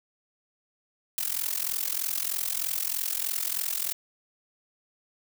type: noise with amplitude modulation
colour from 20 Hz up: blue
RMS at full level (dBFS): -26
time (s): 1.18-3.93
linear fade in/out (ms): 0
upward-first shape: sine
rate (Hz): 43.2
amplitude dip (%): 90
effects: none